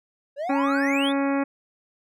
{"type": "exponential sweep", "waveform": "triangle", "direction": "up", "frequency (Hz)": [540, 3729], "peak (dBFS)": -24, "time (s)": [0.36, 1.13], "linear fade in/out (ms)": 50}
{"type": "harmonic tone", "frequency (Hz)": 277.2, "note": "C#4", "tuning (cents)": 0, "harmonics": [1, 2, 3, 4, 5, 6, 7, 8, 9], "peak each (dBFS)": [-22, -28, -32, -34, -36, -38, -39, -40, -41], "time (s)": [0.49, 1.44], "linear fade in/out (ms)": 10}
{"effects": []}